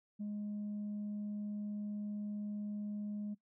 sine tone, 207.7 Hz, G#3, in tune, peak -36 dBFS, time 0.19-3.35 s, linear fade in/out 20 ms, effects noise-tail reverb RT60 0.1 s tail -21 dB re dry + tanh soft clip ceiling -36 dBFS

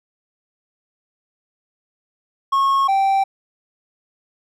triangle tone pair in turn, 1092 / 780.2 Hz, C#6 / G5, -26 / -8 cents, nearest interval tritone, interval 582 cents, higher first, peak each -12 dBFS, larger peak neither, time 2.52-2.88 / 2.88-3.24 s, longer neither, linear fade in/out 10 ms, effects none

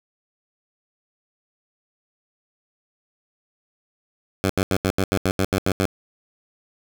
10% pulse tone bursts, 95.3 Hz, G2, 48 cents flat, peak -10 dBFS, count 11, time 4.44-5.854 s, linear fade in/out 0 ms, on 54 ms, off 82 ms, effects none

